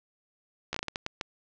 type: slowing click train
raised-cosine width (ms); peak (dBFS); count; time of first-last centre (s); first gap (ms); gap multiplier
0.2; -14; 9; 0.73-1.212; 14; 1.4
effects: low-pass 6000 Hz 12 dB/octave